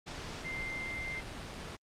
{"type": "tone in noise", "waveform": "sine", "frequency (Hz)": 2091, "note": "C7", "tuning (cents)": -2, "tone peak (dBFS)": -37, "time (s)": [0.44, 1.21], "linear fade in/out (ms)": 20, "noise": "pink", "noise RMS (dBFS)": -42, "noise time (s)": [0.06, 1.77], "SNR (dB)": 2, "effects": ["low-pass 6000 Hz 12 dB/octave", "Opus 48 kbps"]}